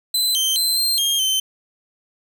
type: tone with pitch steps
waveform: sawtooth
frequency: 4040 / 3124 / 4092 / 4167 / 3222 / 3086 Hz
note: B7 / G7 / C8 / C8 / G7 / G7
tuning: +39 / -7 / -39 / -8 / +47 / -28 cents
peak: -14 dBFS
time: 0.14-1.4 s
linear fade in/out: 5 ms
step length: 210 ms
effects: none